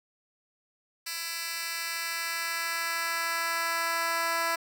10% pulse tone with high-pass filter sweep, 333.1 Hz, E4, 18 cents sharp, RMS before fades -31 dBFS, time 1.06-4.56 s, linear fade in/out 10 ms, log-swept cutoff 3200 to 800 Hz, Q 0.88, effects none

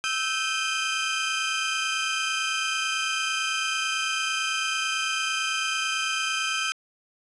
30% pulse tone cluster, 1308 / 1550 / 2460 / 3129 Hz, E6 / G6 / D#7 / G7, -14 / -20 / -20 / -4 cents, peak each -28 dBFS, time 0.04-6.72 s, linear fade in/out 0 ms, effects resampled to 24000 Hz + 9-bit

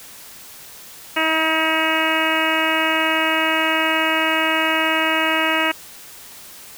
harmonic tone, 318.9 Hz, D#4, 43 cents sharp, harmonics 1 / 2 / 3 / 4 / 5 / 6 / 7 / 8 / 9, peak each -25 / -25 / -25 / -25 / -25 / -25 / -25 / -25 / -25 dBFS, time 1.16-5.72 s, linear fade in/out 10 ms, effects white hiss -40 dBFS RMS until 6.77 s

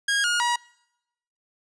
sawtooth tone with pitch steps, 1633 / 1431 / 959 Hz, G#6 / F6 / A#5, -30 / +42 / +49 cents, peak -17 dBFS, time 0.08-0.56 s, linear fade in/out 5 ms, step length 160 ms, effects noise-tail reverb RT60 0.9 s tail -26 dB re dry + resampled to 22050 Hz

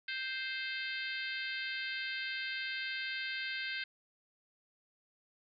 harmonic tone, 523.3 Hz, C5, in tune, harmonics 3 / 4 / 5 / 6 / 7 / 8 / 9, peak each -40 / -42 / -44 / -46 / -47 / -48 / -49 dBFS, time 0.08-3.84 s, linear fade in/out 5 ms, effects none

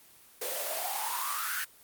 white noise with high-pass filter sweep, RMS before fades -33 dBFS, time 0.41-1.65 s, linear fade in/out 10 ms, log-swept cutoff 470 to 1600 Hz, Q 8.8, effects white hiss -57 dBFS RMS until 1.83 s + Opus 24 kbps

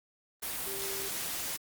sine tone in noise, 392 Hz, G4, in tune, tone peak -41 dBFS, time 0.66-1.09 s, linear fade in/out 10 ms, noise white, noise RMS -36 dBFS, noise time 0.42-1.57 s, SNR -8 dB, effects Opus 32 kbps

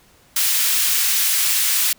white high-pass noise, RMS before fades -18 dBFS, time 0.36-1.93 s, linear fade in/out 5 ms, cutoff 1800 Hz, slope 12 dB/octave, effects pink hiss -53 dBFS RMS until 1.98 s

